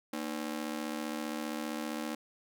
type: ring-modulated tone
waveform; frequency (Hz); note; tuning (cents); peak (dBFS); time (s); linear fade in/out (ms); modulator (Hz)
sawtooth; 269; C4; +48; -28; 0.13-2.15; 5; 37.6
effects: none